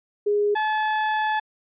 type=tone pair in turn; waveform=sine / 30% pulse; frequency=413 / 861.3 Hz; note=G#4 / A5; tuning=-10 / -37 cents; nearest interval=octave + minor second; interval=1273 cents; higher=second; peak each=-18 / -18 dBFS; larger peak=neither; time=0.26-0.55 / 0.55-1.4 s; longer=second; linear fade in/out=10 ms; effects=resampled to 8000 Hz